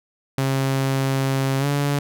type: tone with pitch glide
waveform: sawtooth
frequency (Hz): 135 to 142.7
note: C#3 to D3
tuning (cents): -45 to -49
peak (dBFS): -15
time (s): 0.38-1.99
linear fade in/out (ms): 2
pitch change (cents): +96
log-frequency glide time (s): 1.59-1.66
effects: none